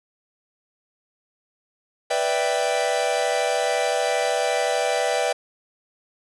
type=chord; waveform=45% pulse; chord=E minor seventh; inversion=second; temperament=equal; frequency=493.9 / 587.3 / 659.3 / 784 Hz; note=B4 / D5 / E5 / G5; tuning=0 / 0 / 0 / 0 cents; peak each=-26 dBFS; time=2.1-5.33 s; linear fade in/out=10 ms; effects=resampled to 24000 Hz

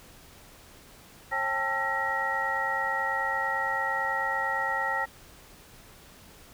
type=tone cluster; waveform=sine; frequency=542 / 794 / 883 / 1346 / 1897 Hz; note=C#5 / G5 / A5 / E6 / A#6; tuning=-39 / +22 / +6 / +36 / +30 cents; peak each=-37 / -34 / -32 / -34 / -29 dBFS; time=1.31-5.06 s; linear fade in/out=20 ms; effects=pink hiss -52 dBFS RMS until 6.53 s

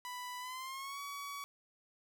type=tone with pitch glide; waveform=sawtooth; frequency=991 to 1131.8 Hz; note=B5 to C#6; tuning=+6 to +36 cents; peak=-38 dBFS; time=0.05-1.44 s; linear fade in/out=0 ms; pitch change=+230 cents; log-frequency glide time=0.39-1 s; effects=none

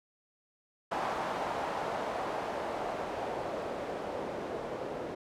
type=noise with low-pass filter sweep; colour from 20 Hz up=blue; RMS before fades=-36 dBFS; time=0.91-5.15 s; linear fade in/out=10 ms; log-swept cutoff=830 to 490 Hz; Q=1.7; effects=none

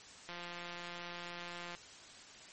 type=click train; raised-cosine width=0.3 ms; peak=-29 dBFS; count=255; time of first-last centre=0.29-1.75 s; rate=174 Hz; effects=white hiss -54 dBFS RMS until 2.52 s + MP3 32 kbps

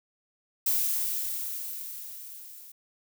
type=noise with level ramp; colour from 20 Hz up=violet; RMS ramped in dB=-25 to -48 dBFS; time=0.66-2.72 s; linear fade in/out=5 ms; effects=none

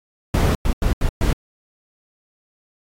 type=noise bursts at uneven times; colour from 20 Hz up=brown; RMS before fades=-17 dBFS; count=5; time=0.34-0.55 / 0.65-0.73 / 0.82-0.93 / 1.01-1.09 / 1.21-1.33 s; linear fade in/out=2 ms; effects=AAC 48 kbps

